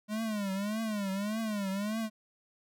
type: tone with vibrato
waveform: square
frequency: 207.4 Hz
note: G#3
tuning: 2 cents flat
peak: -32 dBFS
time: 0.08-2.1 s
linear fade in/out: 50 ms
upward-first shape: triangle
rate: 1.7 Hz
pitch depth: 160 cents each way
effects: none